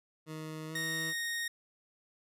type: tone with pitch glide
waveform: 20% pulse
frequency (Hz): 156.7 to 161.66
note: D#3 to E3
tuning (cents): +13 to -33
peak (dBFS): -35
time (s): 0.26-1.14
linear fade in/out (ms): 50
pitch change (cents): +54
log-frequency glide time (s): 0.68-0.76
type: tone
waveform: sawtooth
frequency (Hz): 1861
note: A#6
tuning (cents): -3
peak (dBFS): -30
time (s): 0.75-1.48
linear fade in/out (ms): 5
effects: resampled to 32000 Hz